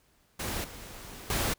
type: noise with level steps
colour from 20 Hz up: pink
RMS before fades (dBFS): -34 / -45 / -29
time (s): 0.39-1.54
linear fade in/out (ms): 10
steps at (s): 0.64 / 1.3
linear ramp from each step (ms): 2
effects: pink hiss -67 dBFS RMS until 1.58 s